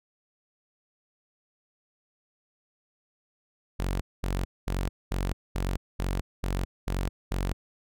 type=tone bursts; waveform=sawtooth; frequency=46.25 Hz; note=F#1; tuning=in tune; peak=-23 dBFS; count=9; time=3.79-7.53 s; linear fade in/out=10 ms; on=220 ms; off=220 ms; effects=none